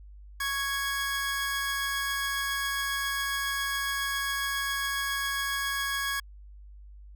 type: tone pair together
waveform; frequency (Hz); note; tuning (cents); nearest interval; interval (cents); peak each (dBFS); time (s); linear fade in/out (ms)
sawtooth; 1108.7 / 1659.4; C#6 / G#6; 0 / -2; perfect fifth; 698; -30 / -26; 0.4-6.2; 5
effects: added 50 Hz sine -45 dBFS peak until 7.15 s